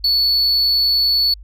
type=tone; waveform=sine; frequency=4435 Hz; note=C#8; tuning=in tune; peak=-10 dBFS; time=0.04-1.34 s; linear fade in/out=5 ms; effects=tanh soft clip ceiling -12 dBFS + added 50 Hz sine -35 dBFS peak until 1.43 s